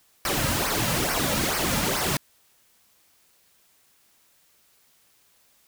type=noise with flanger; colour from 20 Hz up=pink; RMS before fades=-25 dBFS; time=0.25-2.17 s; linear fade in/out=2 ms; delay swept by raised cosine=0.27 to 2.77 ms; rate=2.3 Hz; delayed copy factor=-0.7; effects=white hiss -62 dBFS RMS until 5.67 s